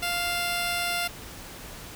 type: tone pair together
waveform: 10% pulse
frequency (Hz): 698.5 / 2660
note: F5 / E7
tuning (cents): 0 / +15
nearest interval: octave + major seventh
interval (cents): 2315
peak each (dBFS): -18 / -27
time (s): 0.02-1.08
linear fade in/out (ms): 10
effects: pink hiss -42 dBFS RMS until 1.95 s